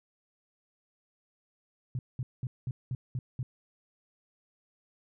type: tone bursts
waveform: sine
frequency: 125.9 Hz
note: B2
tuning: 34 cents sharp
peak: -30 dBFS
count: 7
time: 1.95-3.43 s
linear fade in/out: 2 ms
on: 40 ms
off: 200 ms
effects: none